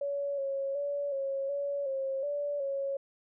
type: tone with pitch steps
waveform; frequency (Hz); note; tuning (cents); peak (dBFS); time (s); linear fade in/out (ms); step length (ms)
sine; 565 / 548 / 571 / 546 / 566 / 538 / 578 / 551; C#5 / C#5 / D5 / C#5 / C#5 / C5 / D5 / C#5; +33 / -20 / -49 / -26 / +36 / +48 / -28 / -11; -30; 0.01-2.97; 5; 370
effects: none